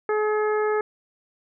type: harmonic tone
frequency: 425.5 Hz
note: G#4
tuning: 42 cents sharp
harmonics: 1 / 2 / 3 / 4 / 5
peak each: -21 / -30 / -30 / -33 / -39 dBFS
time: 0.09-0.81 s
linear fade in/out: 2 ms
effects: none